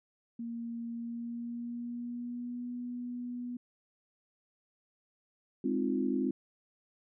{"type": "tone with pitch glide", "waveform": "sine", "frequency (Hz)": [233.1, 244.4], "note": ["A#3", "B3"], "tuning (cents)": [0, -18], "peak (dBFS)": -36, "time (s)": [0.39, 3.57], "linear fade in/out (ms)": 5, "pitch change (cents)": 82, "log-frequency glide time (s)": [0.92, 2.69]}
{"type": "chord", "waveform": "sine", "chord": "F minor seventh", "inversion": "first", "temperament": "equal", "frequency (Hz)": [207.7, 261.6, 311.1, 349.2], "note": ["Ab3", "C4", "Eb4", "F4"], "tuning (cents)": [0, 0, 0, 0], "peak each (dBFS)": [-35, -31, -37, -35], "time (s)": [5.64, 6.31], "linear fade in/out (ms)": 5}
{"effects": []}